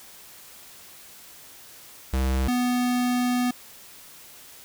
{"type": "tone pair in turn", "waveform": "square", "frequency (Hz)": [65.41, 247], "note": ["C2", "B3"], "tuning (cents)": [0, 0], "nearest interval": "octave + major seventh", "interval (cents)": 2300, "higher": "second", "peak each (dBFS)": -22, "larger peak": "neither", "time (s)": [[2.13, 2.48], [2.48, 3.51]], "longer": "second", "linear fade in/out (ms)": 5, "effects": ["white hiss -47 dBFS RMS until 4.64 s"]}